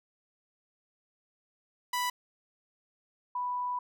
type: tone pair in turn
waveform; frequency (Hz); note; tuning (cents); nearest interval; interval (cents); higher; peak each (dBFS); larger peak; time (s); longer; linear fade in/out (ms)
sawtooth / sine; 987.8 / 987.8; B5 / B5; 0 / 0; unison; 0; neither; -25 / -30; first; 1.93-2.1 / 3.35-3.79; second; 5
effects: none